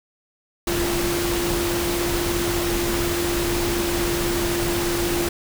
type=tone in noise; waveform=sine; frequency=345.9 Hz; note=F4; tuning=17 cents flat; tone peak=-23 dBFS; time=0.67-5.29 s; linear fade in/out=5 ms; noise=pink; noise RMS=-25 dBFS; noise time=0.67-5.29 s; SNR=-1 dB; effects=none